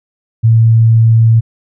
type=tone; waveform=sine; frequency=113.4 Hz; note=A#2; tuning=47 cents flat; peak=-4 dBFS; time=0.43-1.41 s; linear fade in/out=20 ms; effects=none